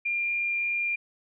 sine tone with frequency modulation, 2399 Hz, D7, 36 cents sharp, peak -25 dBFS, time 0.05-0.96 s, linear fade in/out 10 ms, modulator 69.7 Hz, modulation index 0.34, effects none

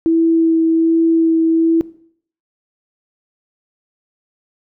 sine tone with vibrato, 327.3 Hz, E4, 12 cents flat, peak -10 dBFS, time 0.06-1.81 s, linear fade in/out 0 ms, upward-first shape sine, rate 1.3 Hz, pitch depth 10 cents each way, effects noise-tail reverb RT60 0.6 s tail -19 dB re dry

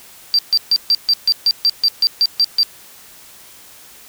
sine tone bursts, 4699 Hz, D8, in tune, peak -8 dBFS, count 13, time 0.34-2.631 s, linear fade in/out 0 ms, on 47 ms, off 140 ms, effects tanh soft clip ceiling -7 dBFS + white hiss -42 dBFS RMS until 4.08 s

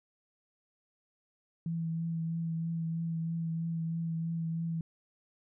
sine tone with vibrato, 164.81 Hz, E3, in tune, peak -31 dBFS, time 1.66-4.81 s, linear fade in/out 2 ms, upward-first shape triangle, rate 3.1 Hz, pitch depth 21 cents each way, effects none

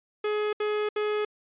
45% pulse tone bursts, 421.6 Hz, G#4, 26 cents sharp, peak -25 dBFS, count 3, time 0.24-1.25 s, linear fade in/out 5 ms, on 290 ms, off 70 ms, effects resampled to 8000 Hz

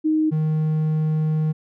sine / triangle tone pair in turn, 311.5 / 155.75 Hz, D#4 / D#3, +2 / +2 cents, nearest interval octave, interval 1200 cents, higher first, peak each -16 dBFS, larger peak neither, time 0.04-0.31 / 0.31-1.53 s, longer second, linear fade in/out 20 ms, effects none

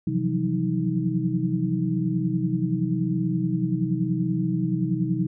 sine tone cluster, 129.8 / 165.1 / 176 / 186.1 / 315.3 Hz, C3 / E3 / F3 / F#3 / D#4, -13 / +3 / +14 / +10 / +23 cents, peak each -28 dBFS, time 0.07-5.27 s, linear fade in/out 5 ms, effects none

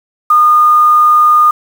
sine tone with quantisation, 1220 Hz, D#6, 34 cents flat, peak -4 dBFS, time 0.3-1.51 s, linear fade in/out 5 ms, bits 5, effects none

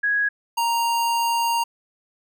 sine / square tone pair in turn, 1661.2 / 932.3 Hz, G#6 / A#5, 0 / 0 cents, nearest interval minor seventh, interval 1000 cents, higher first, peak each -18 / -20 dBFS, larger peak first, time 0.03-0.29 / 0.57-1.64 s, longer second, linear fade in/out 10 ms, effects none

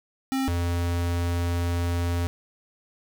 square tone pair in turn, 266.4 / 86.47 Hz, C4 / F2, +31 / -17 cents, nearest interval octave + perfect fifth, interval 1948 cents, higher first, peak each -24 dBFS, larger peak neither, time 0.32-0.48 / 0.48-2.27 s, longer second, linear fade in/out 0 ms, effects none

